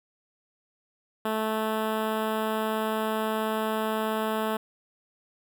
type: tone with notch filter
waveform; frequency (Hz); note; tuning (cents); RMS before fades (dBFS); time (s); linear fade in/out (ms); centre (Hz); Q
10% pulse; 218.5; A3; -12; -28; 1.25-4.57; 5; 5900; 0.56
effects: none